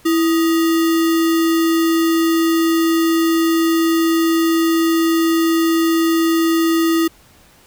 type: tone with sample-and-hold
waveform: sine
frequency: 329.6 Hz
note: E4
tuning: in tune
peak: -12 dBFS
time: 0.05-7.08 s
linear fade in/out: 10 ms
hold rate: 1575 Hz
effects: pink hiss -49 dBFS RMS until 7.66 s